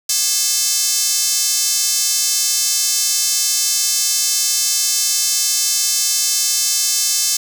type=tone with high-pass filter; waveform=square; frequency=238.5 Hz; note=A#3; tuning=40 cents sharp; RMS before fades=-17 dBFS; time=0.09-7.37 s; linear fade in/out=5 ms; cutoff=6000 Hz; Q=2; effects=7-bit